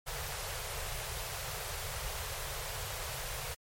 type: band-stop noise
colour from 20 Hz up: pink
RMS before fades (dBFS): -39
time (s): 0.06-3.55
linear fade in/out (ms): 20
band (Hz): 150 to 420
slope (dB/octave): 48
effects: MP3 64 kbps